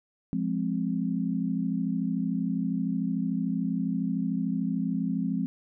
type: chord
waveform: sine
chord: F minor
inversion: none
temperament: equal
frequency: 174.61 / 207.7 / 261.6 Hz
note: F3 / Ab3 / C4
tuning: 0 / 0 / 0 cents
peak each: -30 dBFS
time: 0.33-5.46 s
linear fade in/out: 0 ms
effects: none